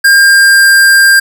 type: tone with pitch glide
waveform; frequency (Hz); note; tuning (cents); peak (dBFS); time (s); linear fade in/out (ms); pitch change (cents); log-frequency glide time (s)
square; 1606 to 1595.8; G6 to G6; +41 to +30; -3; 0.04-1.2; 10; -11; 0.14-0.68
effects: none